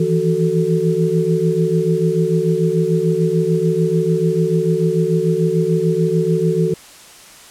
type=tone cluster; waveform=sine; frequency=161.4 / 168.2 / 372.6 / 442.8 Hz; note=E3 / E3 / F#4 / A4; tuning=-36 / +35 / +12 / +11 cents; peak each=-19 dBFS; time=0-6.74 s; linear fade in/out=5 ms; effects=white hiss -41 dBFS RMS until 7.5 s + low-pass 10000 Hz 12 dB/octave